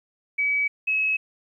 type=tone pair in turn; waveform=sine; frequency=2280 / 2571 Hz; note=C#7 / E7; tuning=+48 / -44 cents; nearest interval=major second; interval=208 cents; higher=second; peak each=-20 dBFS; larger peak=neither; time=0.38-0.68 / 0.87-1.17 s; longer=neither; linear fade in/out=10 ms; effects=10-bit